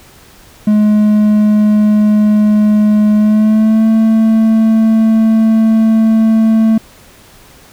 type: tone with pitch glide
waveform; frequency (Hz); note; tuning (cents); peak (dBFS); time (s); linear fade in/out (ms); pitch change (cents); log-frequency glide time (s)
triangle; 211.1 to 221.9; G#3 to A3; +29 to +15; -4; 0.67-6.78; 5; +86; 3.16-3.88
effects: pink hiss -41 dBFS RMS until 7.72 s